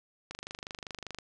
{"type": "click train", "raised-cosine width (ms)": 0.2, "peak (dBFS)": -22, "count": 23, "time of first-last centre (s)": [0.31, 1.186], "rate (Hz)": 25.1, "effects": ["resampled to 24000 Hz", "8-bit"]}